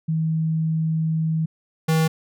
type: tone pair in turn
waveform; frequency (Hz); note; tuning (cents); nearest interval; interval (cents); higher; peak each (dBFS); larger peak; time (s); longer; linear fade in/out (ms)
sine / square; 160 / 160; D#3 / D#3; +49 / +49; unison; 0; neither; -19 / -17; second; 0.08-1.46 / 1.88-2.08; first; 10
effects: none